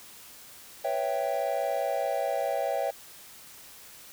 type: chord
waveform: triangle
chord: C# half-diminished seventh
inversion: third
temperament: equal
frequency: 493.9 / 554.4 / 659.3 / 784 Hz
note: B4 / C#5 / E5 / G5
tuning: 0 / 0 / 0 / 0 cents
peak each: -34 / -29 / -29 / -30 dBFS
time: 0.84-2.91 s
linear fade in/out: 10 ms
effects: white hiss -49 dBFS RMS until 4.12 s